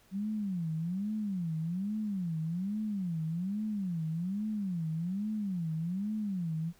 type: tone with vibrato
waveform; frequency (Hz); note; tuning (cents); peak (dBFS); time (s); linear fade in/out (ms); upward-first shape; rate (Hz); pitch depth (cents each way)
sine; 185; F#3; 0; -31; 0.11-6.73; 50; sine; 1.2; 270
effects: pink hiss -64 dBFS RMS until 6.79 s